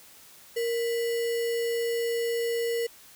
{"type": "tone with sample-and-hold", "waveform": "sine", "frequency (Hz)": 466.2, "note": "A#4", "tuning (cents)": 0, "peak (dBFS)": -25, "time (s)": [0.56, 2.87], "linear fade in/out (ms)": 10, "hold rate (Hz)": 2450, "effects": ["white hiss -52 dBFS RMS until 3.15 s"]}